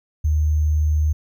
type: tone with sample-and-hold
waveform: sine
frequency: 76.5 Hz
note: D#2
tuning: 29 cents flat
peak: -15 dBFS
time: 0.24-1.13 s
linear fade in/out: 10 ms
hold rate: 6300 Hz
effects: none